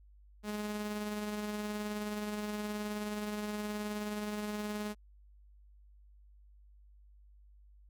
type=tone with tremolo; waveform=sawtooth; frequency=209.6 Hz; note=G#3; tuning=16 cents sharp; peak=-30 dBFS; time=0.43-4.95 s; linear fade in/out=50 ms; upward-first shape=triangle; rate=19 Hz; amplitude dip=35%; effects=added 50 Hz sine -56 dBFS peak until 7.89 s + MP3 96 kbps